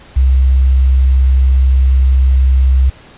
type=tone with quantisation; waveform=sine; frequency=65.41 Hz; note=C2; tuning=in tune; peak=-6 dBFS; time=0.16-2.9 s; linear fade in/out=10 ms; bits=6; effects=pink hiss -40 dBFS RMS until 3.17 s + resampled to 8000 Hz